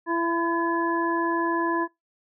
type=harmonic tone with a mistuned harmonic; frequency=335.7 Hz; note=E4; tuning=32 cents sharp; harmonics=1 / 2 / 3 / 5; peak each=-25 / -34 / -26 / -30 dBFS; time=0.06-1.88 s; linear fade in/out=50 ms; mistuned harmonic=5; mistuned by=+29 cents; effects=noise-tail reverb RT60 0.2 s tail -26 dB re dry